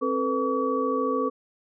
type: tone cluster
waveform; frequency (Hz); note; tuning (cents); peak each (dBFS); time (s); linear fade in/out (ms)
sine; 265.8 / 442.7 / 496.4 / 1138; C4 / A4 / B4 / C#6; +27 / +11 / +9 / +45; -28; 0.01-1.3; 20
effects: none